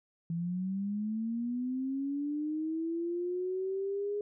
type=linear sweep; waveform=sine; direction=up; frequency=164.9 to 415.3 Hz; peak=-31 dBFS; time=0.3-4.21 s; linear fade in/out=2 ms; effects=none